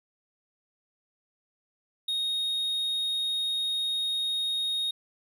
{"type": "tone", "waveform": "triangle", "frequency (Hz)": 3729, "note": "A#7", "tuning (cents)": 0, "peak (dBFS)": -25, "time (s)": [2.08, 4.91], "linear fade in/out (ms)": 5, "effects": []}